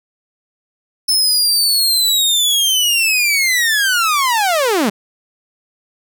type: linear sweep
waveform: sawtooth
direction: down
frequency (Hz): 5280 to 185.6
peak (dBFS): -9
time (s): 1.08-4.9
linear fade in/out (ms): 10
effects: none